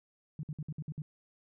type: tone bursts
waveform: sine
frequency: 151.4 Hz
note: D#3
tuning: 47 cents flat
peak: -35 dBFS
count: 7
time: 0.39-1.02 s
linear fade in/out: 2 ms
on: 42 ms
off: 56 ms
effects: none